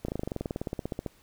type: slowing click train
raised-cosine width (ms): 2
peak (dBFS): -18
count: 21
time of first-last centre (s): 0.05-1.062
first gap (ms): 34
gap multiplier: 1.04
effects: pink hiss -61 dBFS RMS until 1.22 s